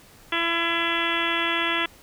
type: harmonic tone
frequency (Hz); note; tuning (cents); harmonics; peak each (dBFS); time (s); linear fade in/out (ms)
336.2; E4; +34; 1 / 2 / 3 / 4 / 5 / 6 / 7 / 8 / 9 / 10; -31 / -35 / -31 / -30 / -30 / -29 / -34 / -30 / -34 / -30; 0.32-1.86; 5
effects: pink hiss -51 dBFS RMS until 2.02 s